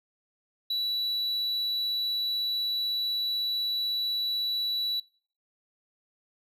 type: tone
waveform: triangle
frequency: 3938 Hz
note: B7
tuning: 6 cents flat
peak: -25 dBFS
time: 0.7-5 s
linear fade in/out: 5 ms
effects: noise-tail reverb RT60 0.5 s tail -25 dB re dry